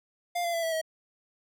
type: tone with pitch steps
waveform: square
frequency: 701 / 685 / 669.3 / 654.1 / 639.1 Hz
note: F5 / F5 / E5 / E5 / D#5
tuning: +6 / -34 / +26 / -14 / +46 cents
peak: -28 dBFS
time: 0.35-0.815 s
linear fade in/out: 10 ms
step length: 93 ms
effects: none